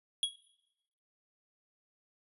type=tone with exponential decay; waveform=square; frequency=3322 Hz; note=G#7; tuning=in tune; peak=-25 dBFS; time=0.23-0.36 s; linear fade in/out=1 ms; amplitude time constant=27 ms; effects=noise-tail reverb RT60 0.9 s tail -18 dB re dry + resampled to 32000 Hz